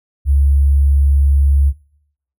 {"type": "tone with sample-and-hold", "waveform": "sine", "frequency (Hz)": 69.9, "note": "C#2", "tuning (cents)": 15, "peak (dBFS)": -9, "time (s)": [0.25, 1.73], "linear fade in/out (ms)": 50, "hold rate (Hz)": 11025, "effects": ["noise-tail reverb RT60 0.7 s tail -19 dB re dry"]}